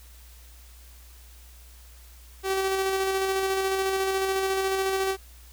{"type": "tone with tremolo", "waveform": "sawtooth", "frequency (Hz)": 384.5, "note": "G4", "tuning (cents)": -33, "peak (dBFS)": -19, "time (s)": [2.43, 5.17], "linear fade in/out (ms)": 50, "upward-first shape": "square", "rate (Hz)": 14, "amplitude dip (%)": 25, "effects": ["added 60 Hz sine -47 dBFS peak until 5.52 s", "white hiss -54 dBFS RMS until 5.52 s"]}